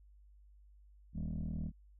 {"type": "tone with frequency modulation", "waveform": "sine", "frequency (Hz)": 115.6, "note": "A#2", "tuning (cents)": -14, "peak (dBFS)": -34, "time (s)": [1.13, 1.72], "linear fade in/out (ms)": 50, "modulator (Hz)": 39.4, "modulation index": 2.7, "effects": ["tanh soft clip ceiling -34 dBFS", "added 50 Hz sine -58 dBFS peak until 1.99 s"]}